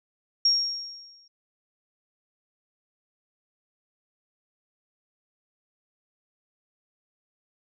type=tone with exponential decay; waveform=sine; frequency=5570 Hz; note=F8; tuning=5 cents flat; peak=-16 dBFS; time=0.45-1.28 s; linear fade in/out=5 ms; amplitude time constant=180 ms; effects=none